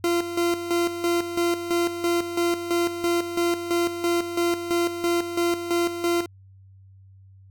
40% pulse tone with tremolo, 343.8 Hz, F4, 27 cents flat, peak -19 dBFS, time 0.04-6.26 s, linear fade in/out 2 ms, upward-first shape square, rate 3 Hz, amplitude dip 65%, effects added 96 Hz sine -47 dBFS peak until 7.5 s

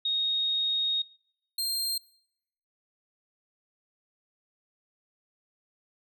sine / sawtooth tone pair in turn, 3733 / 4190 Hz, A#7 / C8, +2 / +2 cents, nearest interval major second, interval 200 cents, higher second, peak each -25 dBFS, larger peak neither, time 0.05-1.02 / 1.58-1.98 s, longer first, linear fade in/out 5 ms, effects noise-tail reverb RT60 0.8 s tail -25 dB re dry

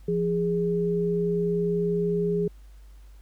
sine tone pair together, 172.5 / 412.9 Hz, F3 / G#4, -21 / -10 cents, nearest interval octave + minor third, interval 1511 cents, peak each -26 / -24 dBFS, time 0.08-2.48 s, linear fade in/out 5 ms, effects added 50 Hz sine -45 dBFS peak until 3.21 s + pink hiss -63 dBFS RMS until 3.21 s

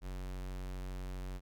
square tone, 46.25 Hz, F#1, in tune, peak -40 dBFS, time 0.01-1.41 s, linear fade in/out 50 ms, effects none

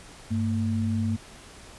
sine tone pair together, 99.8 / 225.2 Hz, G2 / A3, +32 / +40 cents, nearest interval octave + major second, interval 1408 cents, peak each -26 dBFS, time 0.3-1.17 s, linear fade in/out 20 ms, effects pink hiss -47 dBFS RMS until 1.78 s + resampled to 24000 Hz

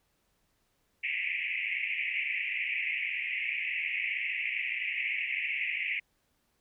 pink band-pass noise, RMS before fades -33 dBFS, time 1.03-6 s, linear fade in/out 10 ms, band 2000 to 2700 Hz, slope 96 dB/octave, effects pink hiss -74 dBFS RMS until 6.6 s

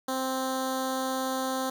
10% pulse tone with notch filter, 261.8 Hz, C4, 1 cent sharp, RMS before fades -30 dBFS, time 0.08-1.7 s, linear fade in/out 5 ms, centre 2200 Hz, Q 1.1, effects none

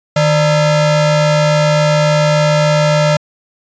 45% pulse ring-modulated tone, 374.9 Hz, F#4, 23 cents sharp, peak -6 dBFS, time 0.16-3.17 s, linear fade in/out 5 ms, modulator 221 Hz, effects resampled to 16000 Hz

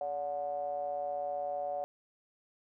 triangle ring-modulated tone, 77.78 Hz, D#2, in tune, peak -28 dBFS, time 0.01-1.84 s, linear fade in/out 0 ms, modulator 652 Hz, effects none

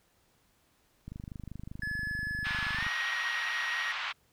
click train, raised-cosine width 5 ms, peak -29 dBFS, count 46, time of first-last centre 1.08-2.866 s, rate 25.2 Hz
triangle tone with pitch glide, 1710 to 1886.4 Hz, A6 to A#6, -50 to +20 cents, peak -31 dBFS, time 1.82-3.92 s, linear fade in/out 2 ms, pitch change +170 cents, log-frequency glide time 2.73-2.85 s
pink band-pass noise, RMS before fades -36 dBFS, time 2.44-4.13 s, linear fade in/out 20 ms, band 1100 to 3600 Hz, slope 24 dB/octave
effects pink hiss -69 dBFS RMS until 4.32 s

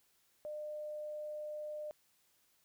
sine tone, 603 Hz, D5, 46 cents sharp, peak -40 dBFS, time 0.45-1.91 s, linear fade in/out 0 ms, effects white hiss -73 dBFS RMS until 2.64 s

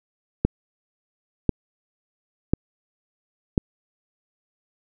click train, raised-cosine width 3 ms, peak -4 dBFS, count 4, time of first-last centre 0.45-3.578 s, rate 0.959 Hz, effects none

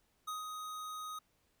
square tone with ADSR envelope, 1252 Hz, D#6, 10 cents sharp, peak -38 dBFS, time 0.27-1.19 s, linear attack 13 ms, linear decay 150 ms, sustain -4 dB, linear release 6 ms, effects pink hiss -75 dBFS RMS until 1.6 s

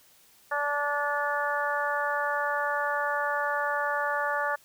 harmonic tone, 290 Hz, D4, 22 cents flat, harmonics 2 / 3 / 4 / 5 / 6, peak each -32 / -32 / -32 / -32 / -32 dBFS, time 0.51-4.56 s, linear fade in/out 10 ms, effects white hiss -59 dBFS RMS until 4.64 s

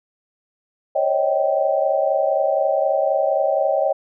sine tone cluster, 535 / 559 / 630 / 777 Hz, C5 / C#5 / D#5 / G5, +38 / +14 / +21 / -16 cents, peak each -27 / -20 / -20 / -23 dBFS, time 0.95-3.93 s, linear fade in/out 10 ms, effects none

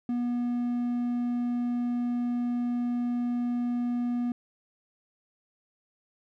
triangle tone, 242.1 Hz, B3, 34 cents flat, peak -24 dBFS, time 0.09-4.32 s, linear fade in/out 2 ms, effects none

